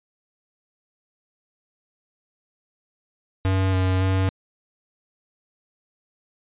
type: tone with pitch steps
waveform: square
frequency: 95 / 93.3 / 94.8 Hz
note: F#2 / F#2 / F#2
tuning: +46 / +15 / +43 cents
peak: -19 dBFS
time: 3.45-4.29 s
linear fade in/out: 0 ms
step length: 280 ms
effects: resampled to 8000 Hz